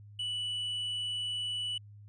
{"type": "tone", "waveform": "triangle", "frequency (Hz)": 2960, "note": "F#7", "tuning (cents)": 0, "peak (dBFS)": -31, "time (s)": [0.19, 1.78], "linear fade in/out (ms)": 5, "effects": ["added 103 Hz sine -49 dBFS peak until 2.08 s", "resampled to 24000 Hz"]}